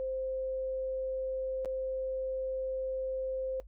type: tone with dropouts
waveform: sine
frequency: 523.3 Hz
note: C5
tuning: in tune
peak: -32 dBFS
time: 0-3.6 s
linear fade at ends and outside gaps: 0 ms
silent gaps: 1.648-1.657 s
effects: noise-tail reverb RT60 0.1 s tail -18 dB re dry + added 50 Hz sine -49 dBFS peak until 3.67 s